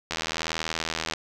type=click train; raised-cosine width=0.2 ms; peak=-10 dBFS; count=84; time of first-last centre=0.11-1.136 s; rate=80.9 Hz; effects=none